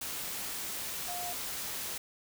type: tone in noise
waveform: sine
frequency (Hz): 710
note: F5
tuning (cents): +28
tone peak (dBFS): -39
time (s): 1.08-1.33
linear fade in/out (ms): 5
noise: white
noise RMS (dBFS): -38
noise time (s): 0.01-1.98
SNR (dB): -4
effects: none